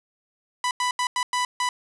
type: tone bursts at uneven times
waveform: sawtooth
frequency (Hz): 992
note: B5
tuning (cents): +7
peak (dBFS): -18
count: 6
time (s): 0.64-0.71 / 0.8-0.91 / 0.99-1.07 / 1.16-1.23 / 1.33-1.45 / 1.6-1.69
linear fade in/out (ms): 2
effects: resampled to 24000 Hz + 8-bit